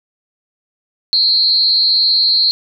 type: tone with amplitude modulation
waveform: sine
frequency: 4227 Hz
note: C8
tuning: 17 cents sharp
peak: -6 dBFS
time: 1.13-2.51 s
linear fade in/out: 0 ms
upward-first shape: sine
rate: 258 Hz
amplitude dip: 80%
effects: none